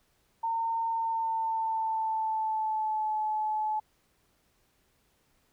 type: tone with pitch glide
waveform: sine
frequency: 911 to 859.9 Hz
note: A#5 to A5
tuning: -40 to -40 cents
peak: -27 dBFS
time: 0.43-3.8 s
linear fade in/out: 10 ms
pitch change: -100 cents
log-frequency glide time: 0.87-3.16 s
effects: pink hiss -70 dBFS RMS until 5.52 s